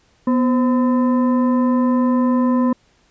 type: tone with frequency modulation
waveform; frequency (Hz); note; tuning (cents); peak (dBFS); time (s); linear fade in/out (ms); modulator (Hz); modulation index
sine; 246.6; B3; -2; -13; 0.27-2.73; 5; 770; 0.57
effects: pink hiss -58 dBFS RMS until 3.1 s + resampled to 16000 Hz